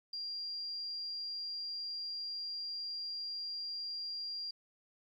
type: tone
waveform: sine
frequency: 4773 Hz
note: D8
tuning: 27 cents sharp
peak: -38 dBFS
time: 0.13-4.51 s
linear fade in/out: 5 ms
effects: 12-bit